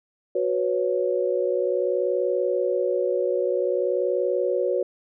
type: chord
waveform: sine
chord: F# suspended fourth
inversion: none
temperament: equal with one note detuned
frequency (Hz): 368.3 / 493.9 / 554.4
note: F#4 / B4 / C#5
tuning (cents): -8 / 0 / 0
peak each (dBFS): -25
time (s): 0.35-4.83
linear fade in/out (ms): 5
effects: none